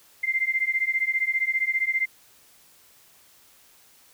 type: beating tone pair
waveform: sine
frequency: 2083 / 2098 Hz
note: C7 / C7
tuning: -8 / +4 cents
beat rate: 15 Hz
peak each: -25 dBFS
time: 0.23-2.06 s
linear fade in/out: 10 ms
effects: white hiss -56 dBFS RMS until 4.13 s